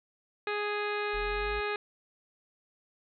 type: harmonic tone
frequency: 415.3 Hz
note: G#4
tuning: in tune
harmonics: 1 / 2 / 3 / 4 / 5 / 6 / 7 / 8 / 9 / 10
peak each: -33 / -39 / -38 / -38 / -42 / -39 / -51 / -52 / -47 / -50 dBFS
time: 0.47-1.76 s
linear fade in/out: 2 ms
type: exponential sweep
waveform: triangle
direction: up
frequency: 38.58 to 55.1 Hz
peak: -35 dBFS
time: 1.13-1.61 s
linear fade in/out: 20 ms
effects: none